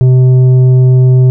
sine tone with tanh clipping, 128 Hz, C3, 38 cents flat, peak -4 dBFS, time 0.01-1.3 s, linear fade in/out 0 ms, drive 7 dB, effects none

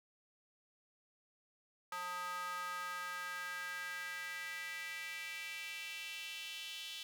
square tone with high-pass filter sweep, 179.1 Hz, F3, 44 cents sharp, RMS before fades -44 dBFS, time 1.92-7.03 s, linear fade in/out 2 ms, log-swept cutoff 1100 to 3200 Hz, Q 3.7, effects none

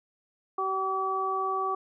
harmonic tone, 382.3 Hz, G4, 43 cents flat, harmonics 1 / 2 / 3, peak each -33 / -33 / -28 dBFS, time 0.58-1.75 s, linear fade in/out 5 ms, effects none

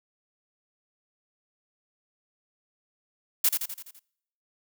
blue noise with echo, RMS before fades -21 dBFS, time 3.44-3.49 s, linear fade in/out 5 ms, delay 84 ms, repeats 6, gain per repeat -5 dB, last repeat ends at 3.994 s, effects noise-tail reverb RT60 0.8 s tail -26 dB re dry

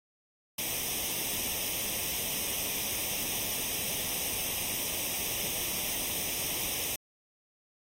white noise with comb filter, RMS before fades -33 dBFS, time 0.58-6.96 s, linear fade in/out 5 ms, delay 0.34 ms, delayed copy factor +0.75, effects AAC 48 kbps

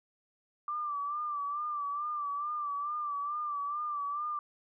sine tone with vibrato, 1174.7 Hz, D6, in tune, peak -32 dBFS, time 0.68-4.39 s, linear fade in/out 2 ms, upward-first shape sine, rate 2.3 Hz, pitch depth 55 cents each way, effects none

